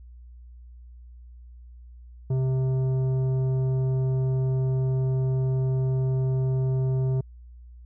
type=tone with tanh clipping; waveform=sine; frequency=130.9 Hz; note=C3; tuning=1 cent sharp; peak=-23 dBFS; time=2.3-7.21 s; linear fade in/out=5 ms; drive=10 dB; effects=added 60 Hz sine -43 dBFS peak until 7.85 s